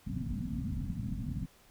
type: low-pass noise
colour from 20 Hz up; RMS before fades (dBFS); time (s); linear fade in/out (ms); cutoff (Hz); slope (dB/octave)
white; -36; 0.06-1.46; 10; 260; 96
effects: pink hiss -62 dBFS RMS until 1.7 s